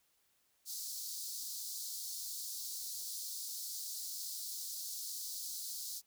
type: high-pass noise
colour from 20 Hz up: pink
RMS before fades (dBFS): -43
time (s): 0.65-6.02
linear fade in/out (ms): 50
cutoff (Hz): 4200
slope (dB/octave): 48
effects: white hiss -75 dBFS RMS until 6.06 s